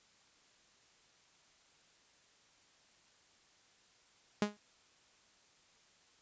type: tone with exponential decay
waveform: sawtooth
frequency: 207.7 Hz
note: G#3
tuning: in tune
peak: -22 dBFS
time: 4.42-4.57 s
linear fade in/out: 2 ms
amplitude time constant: 31 ms
effects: white hiss -67 dBFS RMS until 6.21 s + resampled to 16000 Hz

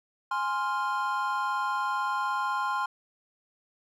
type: chord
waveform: triangle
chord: F minor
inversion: first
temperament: equal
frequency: 830.6 / 1046.5 / 1396.9 Hz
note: Ab5 / C6 / F6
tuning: 0 / 0 / 0 cents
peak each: -31 / -27 / -31 dBFS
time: 0.31-2.86 s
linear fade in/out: 5 ms
effects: none

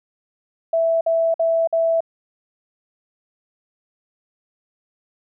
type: tone bursts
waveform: sine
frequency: 659.3 Hz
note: E5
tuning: in tune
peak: -15 dBFS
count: 4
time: 0.73-2.006 s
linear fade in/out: 5 ms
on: 280 ms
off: 52 ms
effects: none

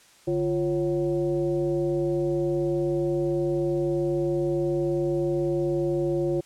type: tone with frequency modulation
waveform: sine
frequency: 347.9 Hz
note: F4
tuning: 7 cents flat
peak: -22 dBFS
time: 0.27-6.41 s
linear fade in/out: 10 ms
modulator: 201 Hz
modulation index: 0.89
effects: white hiss -55 dBFS RMS until 6.45 s + low-pass 9000 Hz 12 dB/octave

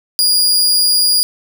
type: tone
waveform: sawtooth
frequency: 4857 Hz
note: D#8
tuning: 43 cents flat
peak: -7 dBFS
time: 0.19-1.23 s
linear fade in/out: 0 ms
effects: none

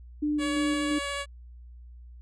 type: tone with tremolo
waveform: sine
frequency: 298.1 Hz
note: D4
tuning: 26 cents sharp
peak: -24 dBFS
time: 0.22-0.99 s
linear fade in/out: 10 ms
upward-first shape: square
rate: 2.9 Hz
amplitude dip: 30%
type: tone with vibrato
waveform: 10% pulse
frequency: 565 Hz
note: C#5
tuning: 33 cents sharp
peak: -22 dBFS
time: 0.38-1.26 s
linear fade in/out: 50 ms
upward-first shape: sine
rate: 14 Hz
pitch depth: 9 cents each way
effects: added 60 Hz sine -44 dBFS peak until 2.21 s + resampled to 22050 Hz

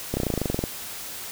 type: slowing click train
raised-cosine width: 2 ms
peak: -11 dBFS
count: 14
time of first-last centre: 0.14-0.639 s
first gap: 30 ms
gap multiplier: 1.04
effects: white hiss -36 dBFS RMS until 1.31 s

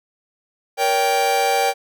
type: chord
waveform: 45% pulse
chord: G diminished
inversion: first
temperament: just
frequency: 470.4 / 564.5 / 784 Hz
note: Bb4 / Db5 / G5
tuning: +16 / +31 / 0 cents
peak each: -23 / -23 / -18 dBFS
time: 0.77-1.74 s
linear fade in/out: 50 ms
effects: none

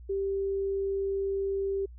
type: tone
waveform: sine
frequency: 392 Hz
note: G4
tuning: in tune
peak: -27 dBFS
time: 0.09-1.86 s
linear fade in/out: 10 ms
effects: added 60 Hz sine -44 dBFS peak until 1.98 s

